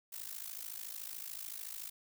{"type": "noise with amplitude modulation", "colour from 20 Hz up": "blue", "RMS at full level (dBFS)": -41, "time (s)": [0.12, 1.9], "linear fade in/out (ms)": 10, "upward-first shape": "sine", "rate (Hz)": 53.7, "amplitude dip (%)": 85, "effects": []}